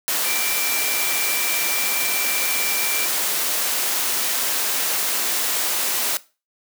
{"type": "tone in noise", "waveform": "sine", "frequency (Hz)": 2349, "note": "D7", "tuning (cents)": 0, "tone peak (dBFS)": -28, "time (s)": [0.25, 3.06], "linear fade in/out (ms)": 0, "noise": "white", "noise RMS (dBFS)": -22, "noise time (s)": [0.08, 6.17], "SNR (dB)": -9, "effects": ["noise-tail reverb RT60 0.3 s tail -18 dB re dry", "high-pass 300 Hz 12 dB/octave"]}